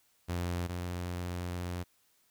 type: tone pair in turn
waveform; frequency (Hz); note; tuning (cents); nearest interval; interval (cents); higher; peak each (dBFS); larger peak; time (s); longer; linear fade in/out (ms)
sawtooth; 87.7 / 88.57; F2 / F2; +8 / +25; unison; 17; second; -28 / -31; first; 0.28-0.68 / 0.68-1.84; second; 20
effects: white hiss -70 dBFS RMS until 2.3 s